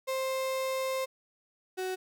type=tone pair in turn; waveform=35% pulse; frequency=526 / 372.7 Hz; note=C5 / F#4; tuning=+9 / +13 cents; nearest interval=tritone; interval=596 cents; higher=first; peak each=-28 / -30 dBFS; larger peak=first; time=0.07-1.06 / 1.77-1.96 s; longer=first; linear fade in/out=20 ms; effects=none